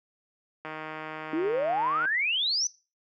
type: click train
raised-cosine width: 0.5 ms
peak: -22 dBFS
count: 220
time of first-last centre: 0.65-2.054 s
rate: 156 Hz
type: exponential sweep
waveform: sine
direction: up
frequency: 300.2 to 6120 Hz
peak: -24 dBFS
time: 1.33-2.67 s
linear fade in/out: 2 ms
effects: noise-tail reverb RT60 0.3 s tail -19 dB re dry + high-pass 200 Hz 12 dB/octave